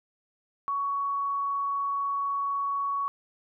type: tone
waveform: sine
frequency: 1119 Hz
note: C#6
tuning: 16 cents sharp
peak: -26 dBFS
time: 0.68-3.08 s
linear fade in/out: 0 ms
effects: none